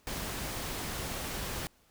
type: noise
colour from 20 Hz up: pink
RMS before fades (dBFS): -37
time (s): 0.07-1.67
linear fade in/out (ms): 0
effects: pink hiss -66 dBFS RMS until 1.9 s